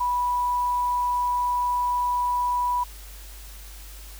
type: tone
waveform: sine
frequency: 982 Hz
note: B5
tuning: 10 cents flat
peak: -21 dBFS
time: 0-2.84 s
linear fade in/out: 10 ms
effects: added 50 Hz sine -40 dBFS peak until 4.19 s + white hiss -46 dBFS RMS until 4.19 s